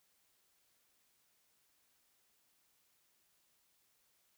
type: silence
effects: white hiss -75 dBFS RMS until 4.37 s